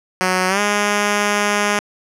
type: tone with pitch glide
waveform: 5% pulse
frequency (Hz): 184.7 to 206.1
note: F#3 to G#3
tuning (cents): -3 to -13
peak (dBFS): -4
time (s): 0.21-1.79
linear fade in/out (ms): 0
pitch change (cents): +190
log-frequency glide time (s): 0.48-0.6
effects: low-pass 10000 Hz 12 dB/octave